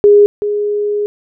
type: tone pair in turn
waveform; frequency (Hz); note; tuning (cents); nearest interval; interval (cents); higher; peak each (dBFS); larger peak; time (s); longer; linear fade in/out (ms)
sine; 411 / 414.3; G#4 / G#4; -18 / -4; unison; 14; second; -3 / -13; first; 0.04-0.26 / 0.42-1.06; second; 0
effects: none